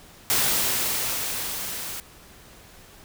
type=noise with level ramp; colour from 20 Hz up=white; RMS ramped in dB=-21 to -34 dBFS; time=0.3-2 s; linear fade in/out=0 ms; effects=pink hiss -49 dBFS RMS until 3.04 s

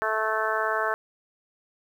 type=harmonic tone; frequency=218.6 Hz; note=A3; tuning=11 cents flat; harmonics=2 / 3 / 4 / 5 / 6 / 7 / 8; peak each=-32 / -30 / -33 / -30 / -31 / -30 / -33 dBFS; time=0.02-0.94 s; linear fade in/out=0 ms; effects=9-bit

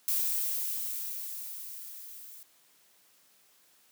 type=noise with level ramp; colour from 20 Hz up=violet; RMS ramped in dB=-28 to -49 dBFS; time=0.08-2.43 s; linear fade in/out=0 ms; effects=white hiss -64 dBFS RMS until 3.91 s + high-pass 150 Hz 12 dB/octave

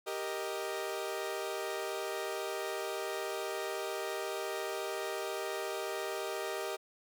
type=chord; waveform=sawtooth; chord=Eb major; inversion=first; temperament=equal; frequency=392 / 466.2 / 622.3 Hz; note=G4 / Bb4 / Eb5; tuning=0 / 0 / 0 cents; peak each=-35 / -37 / -36 dBFS; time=0.06-6.77 s; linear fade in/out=20 ms; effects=none

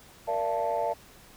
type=chord; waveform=sine; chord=Bb major seventh; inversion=none; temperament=equal with one note detuned; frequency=466.2 / 587.3 / 680.9 / 880 Hz; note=Bb4 / D5 / F5 / A5; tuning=0 / 0 / -44 / 0 cents; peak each=-33 / -30 / -29 / -30 dBFS; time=0.27-0.94 s; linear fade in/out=20 ms; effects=tanh soft clip ceiling -19 dBFS + pink hiss -53 dBFS RMS until 1.36 s

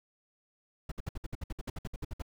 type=noise bursts; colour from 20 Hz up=brown; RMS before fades=-36 dBFS; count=16; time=0.89-2.222 s; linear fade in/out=5 ms; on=27 ms; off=60 ms; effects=none

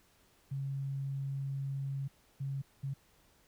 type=tone bursts at uneven times; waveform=sine; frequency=137.2 Hz; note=C#3; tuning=17 cents flat; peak=-34 dBFS; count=3; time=0.51-2.08 / 2.4-2.62 / 2.83-2.94 s; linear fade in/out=10 ms; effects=pink hiss -67 dBFS RMS until 3.47 s

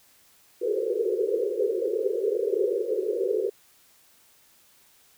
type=band-pass noise; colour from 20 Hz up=pink; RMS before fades=-26 dBFS; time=0.61-3.5 s; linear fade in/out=10 ms; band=370 to 510 Hz; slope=96 dB/octave; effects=white hiss -59 dBFS RMS until 5.17 s

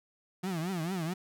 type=tone with vibrato; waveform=35% pulse; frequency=174.7 Hz; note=F3; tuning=1 cent sharp; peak=-30 dBFS; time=0.43-1.14 s; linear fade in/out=10 ms; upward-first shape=triangle; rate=4.5 Hz; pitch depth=220 cents each way; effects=none

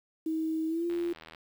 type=tone with pitch glide; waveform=sine; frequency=319.3 to 344.2 Hz; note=D#4 to F4; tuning=+45 to -25 cents; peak=-28 dBFS; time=0.26-1.13 s; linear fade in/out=5 ms; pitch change=+130 cents; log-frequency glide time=0.68-0.86 s
type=click train; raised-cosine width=0.3 ms; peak=-31 dBFS; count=37; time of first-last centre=0.9-1.348 s; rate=80.4 Hz
effects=9-bit

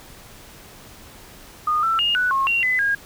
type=tone with pitch steps; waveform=sine; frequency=1227 / 1334 / 2841 / 1483 / 1080 / 2755 / 2014 / 1628 Hz; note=D#6 / E6 / F7 / F#6 / C#6 / F7 / B6 / G#6; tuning=-25 / +20 / +29 / +4 / -45 / -24 / +33 / -35 cents; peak=-17 dBFS; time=1.67-2.95 s; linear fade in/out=5 ms; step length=160 ms; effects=pink hiss -44 dBFS RMS until 3.05 s

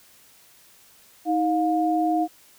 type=tone pair together; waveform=sine; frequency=316.6 / 710.7 Hz; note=D#4 / F5; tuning=+30 / +30 cents; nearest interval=octave + major second; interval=1400 cents; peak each=-22 dBFS; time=1.25-2.28 s; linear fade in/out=50 ms; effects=white hiss -54 dBFS RMS until 2.58 s

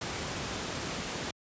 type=noise; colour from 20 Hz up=pink; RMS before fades=-35 dBFS; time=0.01-1.31 s; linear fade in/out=5 ms; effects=high-pass 80 Hz 12 dB/octave + resampled to 16000 Hz

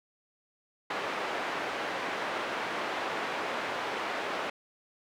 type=band-pass noise; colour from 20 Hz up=pink; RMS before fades=-34 dBFS; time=0.9-4.5 s; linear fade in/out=5 ms; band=470 to 2300 Hz; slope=12 dB/octave; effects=none

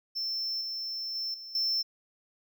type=tone with level steps; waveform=triangle; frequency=5340 Hz; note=E8; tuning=22 cents sharp; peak=-29 / -32 / -30 / -40 / -25 dBFS; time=0.15-1.83 s; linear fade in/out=20 ms; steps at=0.61 / 1.15 / 1.34 / 1.55 s; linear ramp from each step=2 ms; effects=none

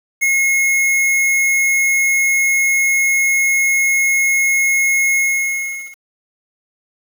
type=tone with ADSR envelope; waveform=square; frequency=2165 Hz; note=C#7; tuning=41 cents flat; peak=-11 dBFS; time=0.21-5.97 s; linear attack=23 ms; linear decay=4 ms; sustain=-2 dB; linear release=800 ms; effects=7-bit

